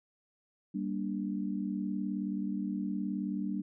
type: chord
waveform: sine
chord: G minor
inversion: none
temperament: just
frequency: 196 / 235.2 / 294 Hz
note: G3 / Bb3 / D4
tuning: 0 / +16 / +2 cents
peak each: -34 / -38 / -37 dBFS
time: 0.74-3.62 s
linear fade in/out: 10 ms
effects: none